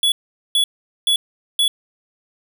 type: tone bursts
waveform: square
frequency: 3394 Hz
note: G#7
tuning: 37 cents sharp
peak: -14 dBFS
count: 4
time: 0.03-1.68 s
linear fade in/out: 2 ms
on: 90 ms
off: 430 ms
effects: 9-bit